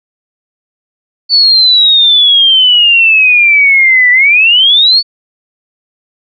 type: exponential two-way sweep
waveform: sine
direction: down then up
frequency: 4511 to 1956 to 4511 Hz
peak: -3 dBFS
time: 1.29-5.03 s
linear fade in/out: 50 ms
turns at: 4.11 s
effects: none